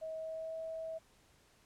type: tone with pitch glide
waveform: sine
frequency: 638 to 646.5 Hz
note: D#5 to E5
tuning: +43 to -34 cents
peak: -39 dBFS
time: 0.01-0.99 s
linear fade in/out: 20 ms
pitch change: +23 cents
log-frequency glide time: 0.15-0.56 s
effects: pink hiss -67 dBFS RMS until 1.65 s + low-pass 11000 Hz 12 dB/octave